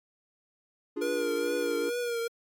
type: chord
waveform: triangle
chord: D diminished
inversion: none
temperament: equal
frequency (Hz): 293.7 / 349.2 / 415.3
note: D4 / F4 / Ab4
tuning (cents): 0 / 0 / 0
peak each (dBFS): -33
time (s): 0.96-1.9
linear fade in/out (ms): 10
type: tone with vibrato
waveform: square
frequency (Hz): 474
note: A#4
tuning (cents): +29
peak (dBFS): -30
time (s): 1.01-2.28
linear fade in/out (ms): 10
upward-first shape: triangle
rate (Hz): 2.3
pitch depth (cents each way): 52
effects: AAC 64 kbps